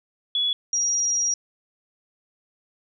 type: tone pair in turn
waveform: sine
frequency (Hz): 3393 / 5706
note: G#7 / F8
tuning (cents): +36 / +36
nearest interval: major sixth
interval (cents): 900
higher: second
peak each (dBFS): -20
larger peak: neither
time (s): 0.35-0.53 / 0.73-1.34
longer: second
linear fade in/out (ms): 2
effects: none